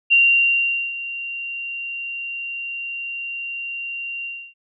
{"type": "tone with ADSR envelope", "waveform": "sine", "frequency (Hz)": 2766, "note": "F7", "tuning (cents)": -17, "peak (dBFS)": -10, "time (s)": [0.1, 4.54], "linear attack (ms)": 24, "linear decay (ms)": 800, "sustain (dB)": -16, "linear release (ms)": 290, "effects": []}